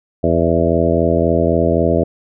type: harmonic tone with a mistuned harmonic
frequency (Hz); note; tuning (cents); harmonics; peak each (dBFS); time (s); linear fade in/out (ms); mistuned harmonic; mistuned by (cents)
83.8; E2; +29; 1 / 2 / 3 / 4 / 5 / 6 / 7 / 8; -20 / -20 / -20 / -20 / -20 / -20 / -20 / -20; 0.23-2.04; 10; 8; -27
effects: none